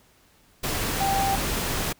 sine tone in noise, 784 Hz, G5, in tune, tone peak -22 dBFS, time 1-1.36 s, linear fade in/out 10 ms, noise pink, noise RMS -27 dBFS, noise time 0.63-1.93 s, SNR +2 dB, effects pink hiss -59 dBFS RMS until 1.99 s

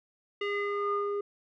square tone with low-pass filter sweep, 407.1 Hz, G#4, 35 cents flat, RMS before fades -31 dBFS, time 0.41-1.21 s, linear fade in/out 5 ms, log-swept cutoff 2600 to 820 Hz, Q 4.1, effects none

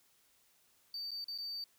sine tone with dropouts, 4605 Hz, D8, 35 cents flat, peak -36 dBFS, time 0.94-1.64 s, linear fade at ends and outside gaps 2 ms, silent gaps 1.108-1.115 / 1.243-1.282 / 1.378-1.385 s, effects tanh soft clip ceiling -38 dBFS + white hiss -70 dBFS RMS until 1.78 s

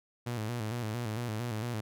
sawtooth tone with vibrato, 114.1 Hz, A#2, 37 cents flat, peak -29 dBFS, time 0.26-1.81 s, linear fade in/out 10 ms, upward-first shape square, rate 4.4 Hz, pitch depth 94 cents each way, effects none

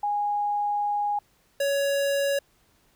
sine / square tone pair in turn, 824 / 559.6 Hz, G#5 / C#5, -14 / +16 cents, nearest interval perfect fifth, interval 670 cents, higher first, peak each -23 dBFS, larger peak neither, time 0.03-1.19 / 1.6-2.39 s, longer first, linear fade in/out 5 ms, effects pink hiss -64 dBFS RMS until 2.95 s

